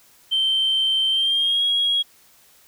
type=tone with pitch glide; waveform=sine; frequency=3117 to 3302 Hz; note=G7 to G#7; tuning=-11 to -11 cents; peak=-16 dBFS; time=0.31-2.03 s; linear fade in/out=20 ms; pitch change=+100 cents; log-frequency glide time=1.1-1.64 s; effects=tanh soft clip ceiling -13 dBFS + white hiss -54 dBFS RMS until 2.67 s